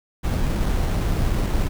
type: noise with sample-and-hold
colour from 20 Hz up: brown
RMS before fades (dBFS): -21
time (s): 0.23-1.69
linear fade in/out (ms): 20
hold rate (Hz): 4900
effects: none